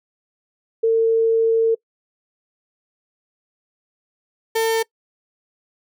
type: tone pair in turn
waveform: sine / 35% pulse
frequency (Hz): 452.2 / 449.8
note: A4 / A4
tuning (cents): +47 / +38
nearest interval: unison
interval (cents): 9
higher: first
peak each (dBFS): -13 / -15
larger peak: first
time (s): 0.83-1.75 / 4.55-4.83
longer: first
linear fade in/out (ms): 10
effects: noise-tail reverb RT60 0.1 s tail -24 dB re dry